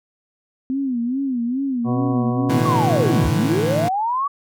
sine tone with vibrato, 254.3 Hz, C4, 49 cents flat, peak -19 dBFS, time 0.7-2.6 s, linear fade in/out 0 ms, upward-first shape sine, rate 2.4 Hz, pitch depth 150 cents each way
harmonic tone, 123.47 Hz, B2, in tune, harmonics 1 / 2 / 3 / 4 / 5 / 6 / 8 / 9, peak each -22 / -28 / -30 / -31 / -34 / -30 / -35 / -33 dBFS, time 1.84-3.29 s, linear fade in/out 50 ms
25% pulse chord, A suspended fourth, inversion none, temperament equal with one note detuned, 110 / 149.23 / 164.81 Hz, A2 / D3 / E3, 0 / +28 / 0 cents, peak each -20 dBFS, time 2.49-3.89 s, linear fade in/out 10 ms
sine linear two-way sweep, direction down then up, 1151 to 55 to 1151 Hz, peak -18 dBFS, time 2.65-4.28 s, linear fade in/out 10 ms, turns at 3.26 s
effects none

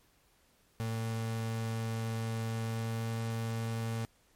35% pulse tone with pitch glide, 113 to 113.79 Hz, A2 to A#2, +47 to -41 cents, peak -31 dBFS, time 0.8-4.05 s, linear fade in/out 0 ms, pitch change +12 cents, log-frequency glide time 2.57-3.08 s, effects pink hiss -68 dBFS RMS until 4.35 s + MP3 64 kbps

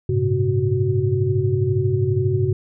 sine tone cluster, 99.1 / 111.5 / 133.6 / 371.6 Hz, G2 / A2 / C3 / F#4, +19 / +23 / +36 / +7 cents, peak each -22 dBFS, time 0.09-2.53 s, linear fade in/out 5 ms, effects none

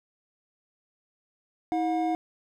triangle tone pair together, 322.4 / 721.9 Hz, E4 / F#5, -38 / -43 cents, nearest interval octave + major second, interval 1395 cents, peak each -25 / -25 dBFS, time 1.72-2.15 s, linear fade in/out 0 ms, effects none

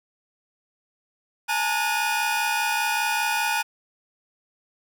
40% pulse tone cluster, 843 / 908 / 1452 / 2468 Hz, G#5 / A#5 / F#6 / D#7, +26 / -46 / -33 / -15 cents, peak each -27 dBFS, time 1.48-3.63 s, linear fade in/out 20 ms, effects none

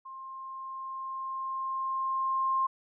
sine tone with level ramp, 1060 Hz, C6, 22 cents sharp, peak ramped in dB -41 to -24 dBFS, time 0.05-2.67 s, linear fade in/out 10 ms, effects none

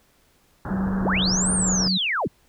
pink low-pass noise, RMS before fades -30 dBFS, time 0.65-1.88 s, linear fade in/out 0 ms, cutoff 1700 Hz, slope 96 dB/octave
sine tone with pitch glide, 191.7 to 186.78 Hz, G3 to F#3, -38 to +17 cents, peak -22 dBFS, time 0.7-1.98 s, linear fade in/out 10 ms, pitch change -45 cents, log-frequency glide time 0.96-1.29 s
sine linear two-way sweep, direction up then down, 45 to 9140 to 45 Hz, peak -21 dBFS, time 1.04-2.28 s, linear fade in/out 10 ms, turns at 1.52 s
effects pink hiss -61 dBFS RMS until 2.48 s

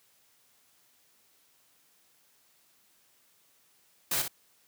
white noise with echo, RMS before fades -29 dBFS, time 4.11-4.22 s, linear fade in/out 5 ms, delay 61 ms, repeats 1, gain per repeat -7 dB, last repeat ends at 4.281 s, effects white hiss -66 dBFS RMS until 4.67 s + high-pass 80 Hz 12 dB/octave

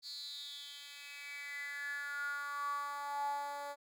10% pulse tone with high-pass filter sweep, 286.1 Hz, D4, 45 cents flat, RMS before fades -42 dBFS, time 0.02-3.76 s, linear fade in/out 50 ms, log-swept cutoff 4500 to 660 Hz, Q 9.1, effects none

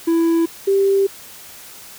triangle / sine tone pair in turn, 332 / 392.5 Hz, E4 / G4, +12 / +2 cents, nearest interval minor third, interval 290 cents, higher second, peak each -11 / -12 dBFS, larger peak first, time 0.07-0.46 / 0.67-1.07 s, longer second, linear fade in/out 10 ms, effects white hiss -39 dBFS RMS until 1.98 s

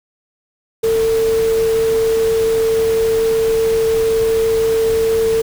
sine tone in noise, 449.3 Hz, A4, 36 cents sharp, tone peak -12 dBFS, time 0.83-5.42 s, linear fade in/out 10 ms, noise pink, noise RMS -28 dBFS, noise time 0.83-5.42 s, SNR +13 dB, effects none

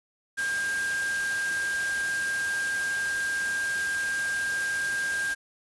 sine tone in noise, 1603 Hz, G6, 38 cents sharp, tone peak -26 dBFS, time 0.37-5.35 s, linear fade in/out 20 ms, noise white, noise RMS -36 dBFS, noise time 0.37-5.35 s, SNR +7 dB, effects resampled to 24000 Hz

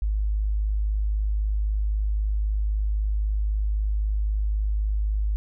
sine tone, 51.91 Hz, G#1, in tune, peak -21 dBFS, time 0.02-5.36 s, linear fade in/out 0 ms, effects none

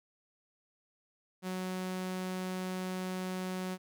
sawtooth tone, 185 Hz, F#3, in tune, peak -31 dBFS, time 1.42-3.78 s, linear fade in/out 50 ms, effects none

